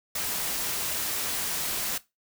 white noise, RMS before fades -30 dBFS, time 0.15-1.98 s, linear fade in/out 5 ms, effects noise-tail reverb RT60 0.2 s tail -17 dB re dry

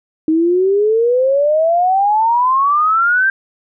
sine exponential sweep, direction up, 311.1 to 1592 Hz, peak -10 dBFS, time 0.28-3.3 s, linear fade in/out 2 ms, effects none

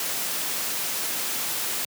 white noise, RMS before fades -28 dBFS, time 0-1.85 s, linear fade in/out 2 ms, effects high-pass 150 Hz 12 dB/octave

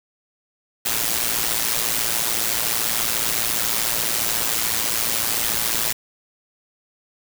white noise with amplitude modulation, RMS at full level -19 dBFS, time 0.85-5.93 s, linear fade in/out 10 ms, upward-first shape sine, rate 114 Hz, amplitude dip 70%, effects none

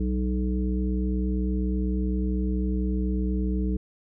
harmonic tone with a mistuned harmonic, 62 Hz, B1, 7 cents sharp, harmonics 1 / 3 / 5 / 7, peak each -25 / -28 / -32 / -37 dBFS, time 0-3.77 s, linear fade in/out 5 ms, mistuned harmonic 3, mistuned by +40 cents, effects none

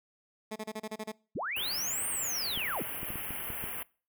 15% pulse tone bursts, 216.7 Hz, A3, 26 cents flat, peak -29 dBFS, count 8, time 0.51-1.12 s, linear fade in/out 10 ms, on 50 ms, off 30 ms
sine linear two-way sweep, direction up then down, 67.8 to 9040 to 67.8 Hz, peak -32 dBFS, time 1.35-2.83 s, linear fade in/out 10 ms, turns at 2.08 s
white band-stop noise, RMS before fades -38 dBFS, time 1.56-3.83 s, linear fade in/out 5 ms, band 3100 to 10000 Hz, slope 96 dB/octave
clicks, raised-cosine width 3 ms, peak -28 dBFS, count 7, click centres 2.575 / 3.031 / 3.104 / 3.157 / 3.307 / 3.503 / 3.64 s
effects noise-tail reverb RT60 0.4 s tail -24 dB re dry

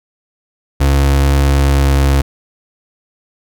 35% pulse tone with pitch glide, 69.3 to 68.86 Hz, C#2 to C#2, 0 to -11 cents, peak -7 dBFS, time 0.8-2.22 s, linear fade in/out 10 ms, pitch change -11 cents, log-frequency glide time 1.62-1.98 s, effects none

